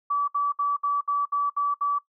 sine tone bursts, 1150 Hz, D6, 37 cents flat, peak -21 dBFS, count 8, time 0.1-1.988 s, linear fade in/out 10 ms, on 180 ms, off 64 ms, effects noise-tail reverb RT60 0.1 s tail -20 dB re dry

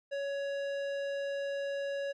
sine tone with tanh clipping, 559 Hz, C#5, 14 cents sharp, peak -35 dBFS, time 0.11-2.13 s, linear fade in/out 20 ms, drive 15 dB, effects none

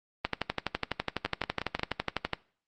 two click trains, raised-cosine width 0.3 ms, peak -15 / -11 dBFS, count 4 / 26, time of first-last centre 1.26-1.795 / 0.25-2.333 s, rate 5.61 / 12 Hz, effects noise-tail reverb RT60 0.5 s tail -22 dB re dry + Opus 24 kbps

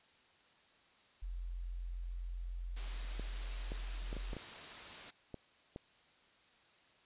sine tone, 43.7 Hz, F1, 2 cents sharp, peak -39 dBFS, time 1.22-4.35 s, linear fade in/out 10 ms
white noise, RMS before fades -48 dBFS, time 2.76-5.11 s, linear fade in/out 10 ms
clicks, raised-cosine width 2 ms, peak -31 dBFS, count 8, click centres 3.196 / 3.719 / 4.129 / 4.167 / 4.332 / 4.367 / 5.343 / 5.761 s
effects white hiss -67 dBFS RMS until 7.05 s + resampled to 8000 Hz

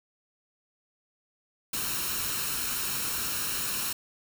white noise with comb filter, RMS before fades -31 dBFS, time 1.73-3.93 s, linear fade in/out 5 ms, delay 0.73 ms, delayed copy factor +0.55, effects none

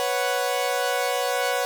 sawtooth chord, B suspended second, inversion none, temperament equal, 493.9 / 554.4 / 740 Hz, B4 / C#5 / F#5, 0 / 0 / 0 cents, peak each -23 dBFS, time 0-1.65 s, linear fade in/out 0 ms, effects none

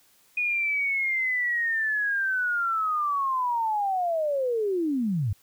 sine linear sweep, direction down, 2470 to 88.9 Hz, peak -23 dBFS, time 0.37-5.33 s, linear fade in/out 5 ms, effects white hiss -61 dBFS RMS until 5.42 s

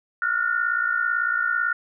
sine tone cluster, 1395 / 1453 / 1811 Hz, F6 / F#6 / A6, -2 / -32 / +49 cents, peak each -24 / -23 / -31 dBFS, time 0.22-1.73 s, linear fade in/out 2 ms, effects none

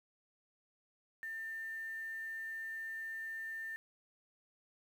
sine tone with quantisation, 1796 Hz, A6, 35 cents sharp, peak -40 dBFS, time 1.23-3.76 s, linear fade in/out 0 ms, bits 10, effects none

